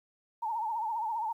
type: tone with vibrato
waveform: sine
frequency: 894 Hz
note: A5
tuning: 27 cents sharp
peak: -30 dBFS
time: 0.42-1.33 s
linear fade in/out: 10 ms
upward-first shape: sine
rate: 15 Hz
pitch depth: 94 cents each way
effects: 11-bit